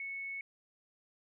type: tone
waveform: sine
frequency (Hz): 2207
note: C#7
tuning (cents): -8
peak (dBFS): -38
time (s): 0-0.41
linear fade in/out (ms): 2
effects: none